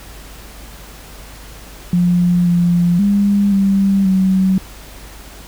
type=tone with pitch steps; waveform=sine; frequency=176.4 / 174 / 201.8 / 196 / 189 Hz; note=F3 / F3 / G#3 / G3 / F#3; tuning=+18 / -6 / -49 / 0 / +37 cents; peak=-10 dBFS; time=1.93-4.58 s; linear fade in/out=2 ms; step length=530 ms; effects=added 50 Hz sine -36 dBFS peak until 5.47 s + pink hiss -38 dBFS RMS until 5.47 s